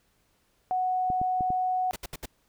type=tone; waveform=sine; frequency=739 Hz; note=F#5; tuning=2 cents flat; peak=-24 dBFS; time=0.71-1.91 s; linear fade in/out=0 ms
type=clicks; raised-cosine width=3 ms; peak=-22 dBFS; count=4; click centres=1.102 / 1.215 / 1.408 / 1.504 s
type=noise bursts; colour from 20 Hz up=pink; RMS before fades=-36 dBFS; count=4; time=1.93-2.258 s; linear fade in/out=5 ms; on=31 ms; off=68 ms
effects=pink hiss -69 dBFS RMS until 2.48 s